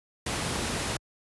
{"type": "noise", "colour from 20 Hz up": "pink", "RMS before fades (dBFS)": -30, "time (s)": [0.26, 0.97], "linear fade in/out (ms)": 5, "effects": ["high-pass 60 Hz 12 dB/octave", "resampled to 24000 Hz"]}